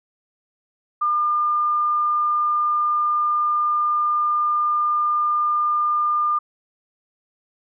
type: tone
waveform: sine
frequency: 1204 Hz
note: D6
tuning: 43 cents sharp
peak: -17 dBFS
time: 1.01-6.39 s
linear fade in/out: 10 ms
effects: none